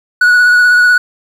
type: tone with vibrato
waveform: triangle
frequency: 1467 Hz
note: F#6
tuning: 15 cents flat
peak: -3 dBFS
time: 0.21-0.98 s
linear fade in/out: 5 ms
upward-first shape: sine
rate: 16 Hz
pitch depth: 18 cents each way
effects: 7-bit